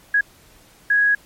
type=tone bursts at uneven times; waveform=sine; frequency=1661.2 Hz; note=G#6; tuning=in tune; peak=-13 dBFS; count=2; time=0.14-0.21 / 0.9-1.15 s; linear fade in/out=5 ms; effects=pink hiss -51 dBFS RMS until 1.25 s + MP3 64 kbps